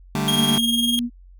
sawtooth chord, D suspended fourth, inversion none, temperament just, 146.83 / 195.78 / 220.2 Hz, D3 / G3 / A3, 0 / -2 / +2 cents, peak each -21 dBFS, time 0.15-0.58 s, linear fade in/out 0 ms
45% pulse tone with tremolo, 3253 Hz, G#7, 37 cents flat, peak -16 dBFS, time 0.28-0.99 s, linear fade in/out 0 ms, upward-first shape triangle, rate 20 Hz, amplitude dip 70%
sine tone with pitch glide, 229.3 to 240.1 Hz, A#3 to B3, -28 to -49 cents, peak -21 dBFS, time 0.3-1.1 s, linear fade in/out 50 ms, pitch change +79 cents, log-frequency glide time 0.45-0.98 s
effects added 45 Hz sine -43 dBFS peak until 1.39 s

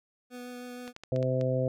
25% pulse tone with vibrato, 246.9 Hz, B3, in tune, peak -36 dBFS, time 0.3-0.93 s, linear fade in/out 50 ms, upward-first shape sine, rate 6.4 Hz, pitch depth 9 cents each way
clicks, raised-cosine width 0.2 ms, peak -26 dBFS, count 6, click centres 0.878 / 0.964 / 1.036 / 1.162 / 1.228 / 1.412 s
harmonic tone, 129.1 Hz, C3, 23 cents flat, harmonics 1 / 2 / 3 / 4 / 5, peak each -29 / -35 / -37 / -29 / -35 dBFS, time 1.12-1.68 s, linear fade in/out 2 ms
effects none

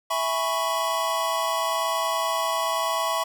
square chord, C# minor seventh, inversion first, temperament equal, 659.3 / 830.6 / 987.8 / 1108.7 Hz, E5 / G#5 / B5 / C#6, 0 / 0 / 0 / 0 cents, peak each -29 / -34 / -29 / -28 dBFS, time 0.1-3.24 s, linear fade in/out 10 ms, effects none

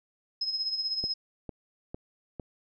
sine tone with tremolo, 5130 Hz, E8, 48 cents flat, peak -26 dBFS, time 0.41-1.14 s, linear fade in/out 5 ms, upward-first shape sine, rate 16 Hz, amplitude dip 60%
click train, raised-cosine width 2 ms, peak -24 dBFS, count 4, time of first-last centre 1.04-2.397 s, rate 2.21 Hz
effects none

